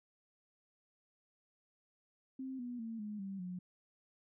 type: tone with pitch steps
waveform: sine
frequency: 263.1 / 244.1 / 226.4 / 210 / 194.84 / 180.74 Hz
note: C4 / B3 / A3 / G#3 / G3 / F#3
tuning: +10 / -20 / +50 / +19 / -10 / -40 cents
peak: -40 dBFS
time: 2.39-3.59 s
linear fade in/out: 5 ms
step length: 200 ms
effects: none